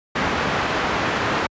white low-pass noise, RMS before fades -22 dBFS, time 0.15-1.47 s, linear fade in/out 10 ms, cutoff 1600 Hz, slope 12 dB/octave, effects high-pass 60 Hz 12 dB/octave + resampled to 16000 Hz

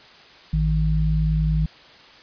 sine tone pair together, 55.25 / 156.4 Hz, A1 / D#3, +8 / +9 cents, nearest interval octave + tritone, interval 1801 cents, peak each -20 dBFS, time 0.53-1.66 s, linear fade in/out 5 ms, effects white hiss -47 dBFS RMS until 2.22 s + resampled to 11025 Hz

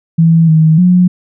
sine tone with pitch steps, 164.4 / 158.3 / 180.1 Hz, E3 / D#3 / F#3, -4 / +30 / -46 cents, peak -4 dBFS, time 0.18-1.08 s, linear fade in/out 10 ms, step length 300 ms, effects none

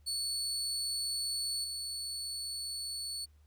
30% pulse tone with level steps, 4435 Hz, C#8, in tune, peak -30 / -34 dBFS, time 0.06-3.26 s, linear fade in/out 20 ms, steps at 1.64 s, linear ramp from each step 2 ms, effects added 74 Hz sine -59 dBFS peak until 3.46 s + pink hiss -75 dBFS RMS until 3.46 s

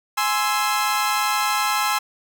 sawtooth chord, Ab augmented, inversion none, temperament equal with one note detuned, 834.9 / 1046.5 / 1318.5 Hz, Ab5 / C6 / E6, +9 / 0 / 0 cents, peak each -20 dBFS, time 0.17-1.99 s, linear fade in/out 10 ms, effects none

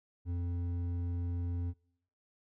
sine tone with hard clipping, 87.31 Hz, F2, in tune, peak -34 dBFS, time 0.25-1.74 s, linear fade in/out 50 ms, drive 7 dB, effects noise-tail reverb RT60 0.8 s tail -26 dB re dry

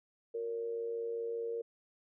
sine tone with amplitude modulation, 463.7 Hz, A#4, 9 cents flat, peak -32 dBFS, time 0.34-1.62 s, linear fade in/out 10 ms, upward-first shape sine, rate 105 Hz, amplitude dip 55%, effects none

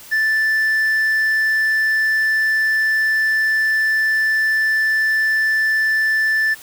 sine tone with tanh clipping, 1760 Hz, A6, in tune, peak -15 dBFS, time 0.11-6.55 s, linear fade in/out 20 ms, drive 3 dB, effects white hiss -40 dBFS RMS until 6.62 s

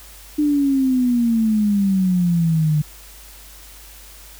sine exponential sweep, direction down, 301.5 to 148.8 Hz, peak -14 dBFS, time 0.38-2.82 s, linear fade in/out 10 ms, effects added 50 Hz sine -43 dBFS peak until 4.39 s + white hiss -43 dBFS RMS until 4.39 s

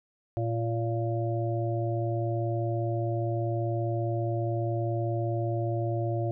harmonic tone, 115.1 Hz, A#2, 22 cents flat, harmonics 1 / 3 / 5 / 6, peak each -28 / -33 / -35 / -36 dBFS, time 0.37-6.31 s, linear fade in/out 0 ms, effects none

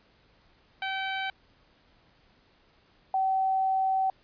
15% pulse / sine tone pair in turn, 770 / 764.7 Hz, G5 / G5, -31 / -43 cents, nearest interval unison, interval 12 cents, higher first, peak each -23 dBFS, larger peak neither, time 0.82-1.3 / 3.14-4.1 s, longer second, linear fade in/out 2 ms, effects pink hiss -63 dBFS RMS until 4.23 s + resampled to 11025 Hz

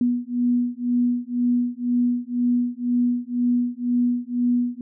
sine beating tone pair, 242.7 / 244.7 Hz, B3 / B3, -30 / -16 cents, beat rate 2 Hz, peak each -22 dBFS, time 0.01-4.81 s, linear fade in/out 2 ms, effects none

